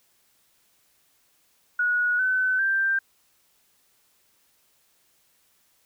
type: tone with pitch steps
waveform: sine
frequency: 1458 / 1515.5 / 1575.3 Hz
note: F#6 / F#6 / G6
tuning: -26 / +41 / +8 cents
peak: -20 dBFS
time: 1.79-2.99 s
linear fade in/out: 5 ms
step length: 400 ms
effects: white hiss -65 dBFS RMS until 5.85 s